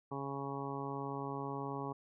harmonic tone, 138.6 Hz, C#3, in tune, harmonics 1 / 2 / 3 / 4 / 5 / 6 / 7 / 8, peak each -44 / -44 / -44 / -51 / -51 / -46 / -47 / -46 dBFS, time 0.11-1.93 s, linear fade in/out 10 ms, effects none

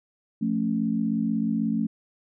sine chord, F augmented, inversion none, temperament equal with one note detuned, 174.61 / 220.9 / 277.2 Hz, F3 / A3 / C#4, 0 / +7 / 0 cents, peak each -30 / -24 / -29 dBFS, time 0.41-1.87 s, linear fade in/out 10 ms, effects none

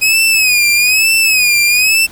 sawtooth tone with vibrato, 2518 Hz, D#7, 20 cents sharp, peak -5 dBFS, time 0.01-2.07 s, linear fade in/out 20 ms, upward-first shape sine, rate 1.1 Hz, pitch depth 100 cents each way, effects pink hiss -38 dBFS RMS until 2.11 s

